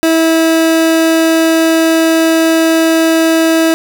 30% pulse tone, 325.1 Hz, E4, 24 cents flat, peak -5 dBFS, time 0.03-3.74 s, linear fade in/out 0 ms, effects none

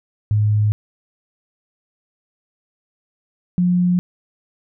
sine tone pair in turn, 105.6 / 178.38 Hz, G#2 / F3, +29 / +37 cents, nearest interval major sixth, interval 908 cents, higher second, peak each -13 dBFS, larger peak neither, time 0.31-0.72 / 3.58-3.99 s, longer neither, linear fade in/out 0 ms, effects none

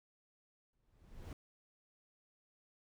brown noise with exponential growth, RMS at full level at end -43 dBFS, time 0.73-1.33 s, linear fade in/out 2 ms, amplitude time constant 130 ms, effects none

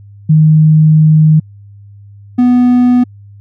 sine / triangle tone pair in turn, 155.56 / 246.9 Hz, D#3 / B3, 0 / 0 cents, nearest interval minor sixth, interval 800 cents, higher second, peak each -3 dBFS, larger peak neither, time 0.29-1.4 / 2.38-3.04 s, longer first, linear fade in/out 10 ms, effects added 101 Hz sine -33 dBFS peak until 3.4 s

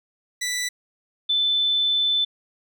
15% pulse / sine tone pair in turn, 1975.5 / 3520 Hz, B6 / A7, 0 / 0 cents, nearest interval minor seventh, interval 1000 cents, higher second, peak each -18 dBFS, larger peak neither, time 0.41-0.69 / 1.29-2.25 s, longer second, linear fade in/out 10 ms, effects none

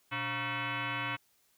sine tone with frequency modulation, 534 Hz, C5, 35 cents sharp, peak -32 dBFS, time 0.11-1.17 s, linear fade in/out 20 ms, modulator 412 Hz, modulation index 5.9, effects white hiss -70 dBFS RMS until 1.57 s

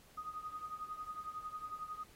sine tone with tremolo, 1244.5 Hz, D#6, in tune, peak -38 dBFS, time 0.17-2.04 s, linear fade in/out 10 ms, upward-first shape triangle, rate 11 Hz, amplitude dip 85%, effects pink hiss -63 dBFS RMS until 2.15 s + AAC 48 kbps

